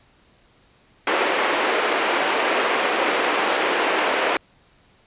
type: band-pass noise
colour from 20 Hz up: pink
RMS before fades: -21 dBFS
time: 1.07-4.37 s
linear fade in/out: 2 ms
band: 350 to 3000 Hz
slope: 24 dB/octave
effects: pink hiss -57 dBFS RMS until 5.06 s + resampled to 8000 Hz